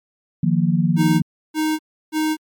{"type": "chord", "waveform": "sine", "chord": "Eb suspended second", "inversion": "none", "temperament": "equal", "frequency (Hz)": [155.56, 174.61, 233.1], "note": ["Eb3", "F3", "Bb3"], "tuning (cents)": [0, 0, 0], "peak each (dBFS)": [-19, -17, -22], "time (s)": [0.43, 1.22], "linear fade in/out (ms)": 5}
{"type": "tone bursts", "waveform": "square", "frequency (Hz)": 311.1, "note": "D#4", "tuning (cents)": 0, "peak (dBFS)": -18, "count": 3, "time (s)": [0.96, 2.37], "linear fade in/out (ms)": 50, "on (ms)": 250, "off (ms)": 330}
{"effects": ["MP3 96 kbps"]}